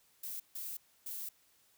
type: noise bursts at uneven times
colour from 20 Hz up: violet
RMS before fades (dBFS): -42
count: 3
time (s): 0.23-0.4 / 0.55-0.77 / 1.06-1.29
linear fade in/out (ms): 5
effects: white hiss -69 dBFS RMS until 1.77 s